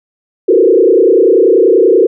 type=tone with frequency modulation; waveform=sine; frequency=415.3 Hz; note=G#4; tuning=in tune; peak=-4 dBFS; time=0.48-2.07 s; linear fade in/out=10 ms; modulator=30.3 Hz; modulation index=2.4; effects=none